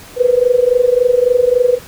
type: tone with amplitude modulation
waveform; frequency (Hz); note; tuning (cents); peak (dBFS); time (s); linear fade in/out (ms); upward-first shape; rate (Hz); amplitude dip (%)
sine; 493.9; B4; 0; -5; 0.16-1.79; 50; sine; 23.6; 85
effects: pink hiss -37 dBFS RMS until 1.87 s